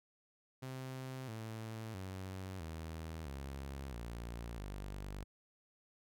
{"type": "tone with pitch steps", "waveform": "sawtooth", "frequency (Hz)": [130.6, 111.1, 94.51, 80.39, 68.39, 58.18, 49.49], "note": ["C3", "A2", "F#2", "E2", "C#2", "A#1", "G1"], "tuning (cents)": [-3, 17, 37, -43, -23, -3, 17], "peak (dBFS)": -39, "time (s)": [0.62, 5.24], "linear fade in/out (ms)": 10, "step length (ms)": 660, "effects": []}